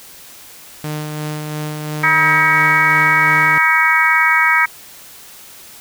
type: tone with tremolo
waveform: sawtooth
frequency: 151.8 Hz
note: D#3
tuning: 42 cents flat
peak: -17 dBFS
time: 0.84-3.58 s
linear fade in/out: 0 ms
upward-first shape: sine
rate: 2.9 Hz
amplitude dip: 30%
type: harmonic tone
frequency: 319.2 Hz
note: D#4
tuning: 44 cents sharp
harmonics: 3 / 4 / 5 / 6 / 7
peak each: -19 / -17 / -17 / -16 / -15 dBFS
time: 2.03-4.66 s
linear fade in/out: 10 ms
effects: white hiss -39 dBFS RMS until 5.8 s